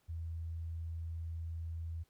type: tone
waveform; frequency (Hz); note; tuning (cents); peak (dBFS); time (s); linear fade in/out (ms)
sine; 82.41; E2; 0; -38; 0.08-2.04; 20
effects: pink hiss -75 dBFS RMS until 2.09 s